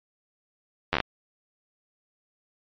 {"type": "slowing click train", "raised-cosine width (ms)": 0.3, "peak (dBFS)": -6, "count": 6, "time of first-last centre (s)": [0.93, 1.003], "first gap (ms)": 11, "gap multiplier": 1.14, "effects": ["low-pass 4000 Hz 12 dB/octave", "MP3 32 kbps"]}